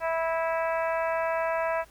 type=harmonic tone; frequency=327.6 Hz; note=E4; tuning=11 cents flat; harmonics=2 / 3 / 4 / 5 / 6 / 7 / 8; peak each=-27 / -31 / -36 / -36 / -40 / -42 / -42 dBFS; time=0-1.85 s; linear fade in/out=50 ms; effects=added 50 Hz sine -57 dBFS peak until 1.9 s + pink hiss -57 dBFS RMS until 1.9 s